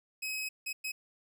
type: tone bursts at uneven times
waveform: sawtooth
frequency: 2546 Hz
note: D#7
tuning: 39 cents sharp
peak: -31 dBFS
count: 3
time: 0.22-0.49 / 0.66-0.73 / 0.84-0.92 s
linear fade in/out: 10 ms
effects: none